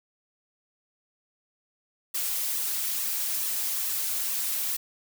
blue noise with flanger, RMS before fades -29 dBFS, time 2.14-4.77 s, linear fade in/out 10 ms, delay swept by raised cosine 1.3 to 5.8 ms, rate 2.3 Hz, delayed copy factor -0.75, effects none

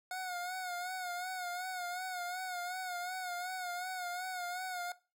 25% pulse tone with vibrato, 726 Hz, F#5, 33 cents flat, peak -34 dBFS, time 0.11-4.92 s, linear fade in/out 2 ms, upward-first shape sine, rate 2.7 Hz, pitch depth 55 cents each way, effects noise-tail reverb RT60 0.3 s tail -18 dB re dry

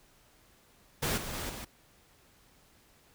pink noise with level steps, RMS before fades -31 / -39 / -37 / -42 dBFS, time 1.02-1.65 s, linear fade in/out 10 ms, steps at 1.17 / 1.33 / 1.49 s, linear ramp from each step 10 ms, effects pink hiss -63 dBFS RMS until 3.14 s

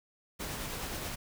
pink noise with tremolo, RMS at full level -37 dBFS, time 0.39-1.16 s, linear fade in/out 20 ms, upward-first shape triangle, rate 9.4 Hz, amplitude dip 30%, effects none

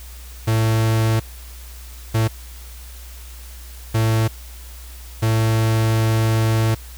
45% pulse tone bursts at uneven times, 111.4 Hz, A2, 22 cents sharp, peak -15 dBFS, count 4, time 0.47-1.2 / 2.14-2.28 / 3.94-4.28 / 5.22-6.75 s, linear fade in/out 10 ms, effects added 60 Hz sine -35 dBFS peak until 6.97 s + white hiss -43 dBFS RMS until 6.97 s

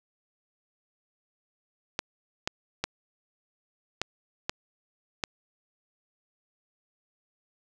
clicks, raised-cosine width 0.2 ms, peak -10 dBFS, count 6, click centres 1.991 / 2.475 / 2.84 / 4.016 / 4.495 / 5.238 s, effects none

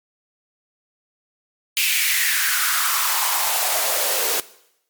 white noise with high-pass filter sweep, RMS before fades -20 dBFS, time 1.77-4.4 s, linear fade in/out 0 ms, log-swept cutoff 2600 to 420 Hz, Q 3.7, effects noise-tail reverb RT60 0.8 s tail -19 dB re dry + MP3 96 kbps

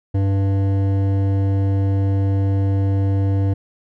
sine tone with hard clipping, 97.9 Hz, G2, 2 cents flat, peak -17 dBFS, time 0.14-3.54 s, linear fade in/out 10 ms, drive 12 dB, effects none

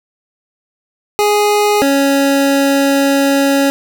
25% pulse tone pair in turn, 415.3 / 277.2 Hz, G#4 / C#4, 0 / 0 cents, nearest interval perfect fifth, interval 700 cents, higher first, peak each -6 dBFS, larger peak neither, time 1.19-1.82 / 1.82-3.7 s, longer second, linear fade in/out 0 ms, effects 7-bit

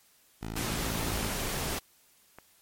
10% pulse tone, 55 Hz, A1, in tune, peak -27 dBFS, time 0.41-1.29 s, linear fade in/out 20 ms
pink noise, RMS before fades -33 dBFS, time 0.56-1.79 s, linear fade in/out 5 ms
click, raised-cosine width 0.5 ms, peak -30 dBFS, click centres 2.386 s
effects white hiss -63 dBFS RMS until 2.61 s + MP3 64 kbps

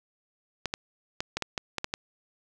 clicks, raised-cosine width 0.2 ms, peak -12 dBFS, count 9, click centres 0.657 / 0.739 / 1.205 / 1.37 / 1.423 / 1.578 / 1.783 / 1.844 / 1.939 s, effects none

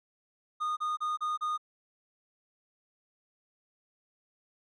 triangle tone bursts, 1229 Hz, D#6, 22 cents flat, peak -27 dBFS, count 5, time 0.6-1.578 s, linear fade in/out 20 ms, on 170 ms, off 32 ms, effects resampled to 24000 Hz

